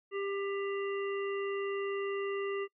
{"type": "harmonic tone", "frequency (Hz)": 396.8, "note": "G4", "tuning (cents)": 21, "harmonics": [1, 3, 5, 7], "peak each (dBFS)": [-33, -42, -44, -46], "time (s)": [0.11, 2.68], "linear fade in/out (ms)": 50, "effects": ["noise-tail reverb RT60 0.1 s tail -26 dB re dry"]}